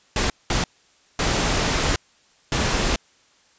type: noise bursts at uneven times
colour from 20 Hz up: pink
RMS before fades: -21 dBFS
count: 4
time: 0.16-0.3 / 0.5-0.64 / 1.19-1.96 / 2.52-2.96 s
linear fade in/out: 2 ms
effects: white hiss -58 dBFS RMS until 3.58 s + resampled to 16000 Hz